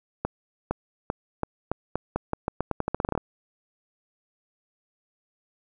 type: accelerating click train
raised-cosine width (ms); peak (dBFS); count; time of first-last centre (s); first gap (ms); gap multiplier
1; -11; 20; 0.25-3.177; 460; 0.85
effects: none